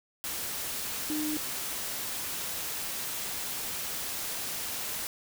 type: tone in noise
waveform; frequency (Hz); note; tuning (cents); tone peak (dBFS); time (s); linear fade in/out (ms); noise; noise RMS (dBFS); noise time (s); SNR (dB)
sine; 304.3; D#4; -38; -30; 1.1-1.37; 0; white; -35; 0.24-5.07; +2
effects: none